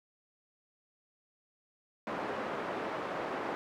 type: band-pass noise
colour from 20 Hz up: pink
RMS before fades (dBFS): -37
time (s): 2.07-3.55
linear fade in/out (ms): 0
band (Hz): 340 to 1400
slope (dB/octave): 12
effects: none